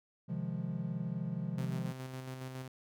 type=chord; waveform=triangle; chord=F minor seventh; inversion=second; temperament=equal; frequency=130.81 / 155.56 / 174.61 / 207.7 Hz; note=C3 / Eb3 / F3 / Ab3; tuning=0 / 0 / 0 / 0 cents; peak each=-39 / -39 / -36 / -41 dBFS; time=0.28-1.92 s; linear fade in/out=20 ms
type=tone with tremolo; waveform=sawtooth; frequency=130 Hz; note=C3; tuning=11 cents flat; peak=-36 dBFS; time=1.58-2.68 s; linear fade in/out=2 ms; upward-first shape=square; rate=7.2 Hz; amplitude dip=35%
effects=none